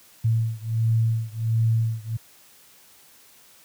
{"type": "beating tone pair", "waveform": "sine", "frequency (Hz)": [112.5, 113.9], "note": ["A2", "A#2"], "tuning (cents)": [39, -40], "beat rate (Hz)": 1.4, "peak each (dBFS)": [-22, -23], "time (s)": [0.24, 2.17], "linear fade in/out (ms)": 10, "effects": ["white hiss -53 dBFS RMS until 3.64 s", "high-pass 60 Hz 12 dB/octave"]}